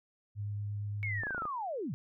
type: tone with vibrato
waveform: sine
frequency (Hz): 102.9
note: G#2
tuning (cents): -16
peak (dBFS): -34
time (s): 0.35-1.24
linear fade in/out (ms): 50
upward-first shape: sine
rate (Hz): 8.6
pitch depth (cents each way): 8
type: linear sweep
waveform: sine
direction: down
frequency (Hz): 2232 to 103.7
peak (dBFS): -34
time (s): 1.03-1.94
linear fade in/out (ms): 0
type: clicks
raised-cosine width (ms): 1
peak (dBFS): -27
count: 7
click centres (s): 1.235 / 1.269 / 1.307 / 1.347 / 1.38 / 1.421 / 1.454
effects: none